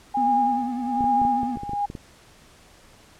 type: tone with tremolo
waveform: sine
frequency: 816 Hz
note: G#5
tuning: 31 cents flat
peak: -17 dBFS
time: 0.14-1.86 s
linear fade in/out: 10 ms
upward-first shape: sine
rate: 1.2 Hz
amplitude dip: 85%
type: tone with vibrato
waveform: triangle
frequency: 246.9 Hz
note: B3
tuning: in tune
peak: -24 dBFS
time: 0.17-1.56 s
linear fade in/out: 2 ms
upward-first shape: triangle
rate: 10 Hz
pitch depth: 80 cents each way
type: clicks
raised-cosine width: 3 ms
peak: -21 dBFS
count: 11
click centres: 1.008 / 1.042 / 1.217 / 1.251 / 1.432 / 1.572 / 1.634 / 1.694 / 1.734 / 1.901 / 1.952 s
effects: pink hiss -52 dBFS RMS until 3.19 s + low-pass 10000 Hz 12 dB/octave